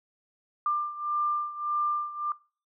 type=beating tone pair; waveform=sine; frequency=1191 / 1192.7 Hz; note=D6 / D6; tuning=+24 / +26 cents; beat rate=1.7 Hz; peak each=-27 / -31 dBFS; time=0.66-2.32 s; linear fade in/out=2 ms; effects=noise-tail reverb RT60 0.4 s tail -24 dB re dry